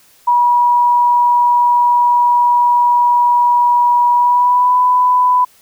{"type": "tone with pitch glide", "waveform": "sine", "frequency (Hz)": [967, 996.5], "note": ["B5", "B5"], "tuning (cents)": [-37, 15], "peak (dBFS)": -8, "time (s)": [0.27, 5.45], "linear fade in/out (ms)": 10, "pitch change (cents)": 52, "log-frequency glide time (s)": [4.13, 4.77], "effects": ["white hiss -49 dBFS RMS until 5.61 s"]}